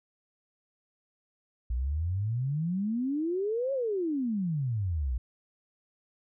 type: exponential two-way sweep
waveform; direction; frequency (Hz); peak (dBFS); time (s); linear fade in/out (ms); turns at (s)
sine; up then down; 57 to 557 to 57; -27; 1.7-5.18; 5; 3.73
effects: none